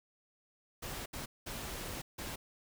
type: noise bursts at uneven times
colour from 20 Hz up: pink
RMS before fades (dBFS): -42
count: 4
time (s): 0.82-1.06 / 1.13-1.26 / 1.46-2.02 / 2.18-2.36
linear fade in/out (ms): 10
effects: none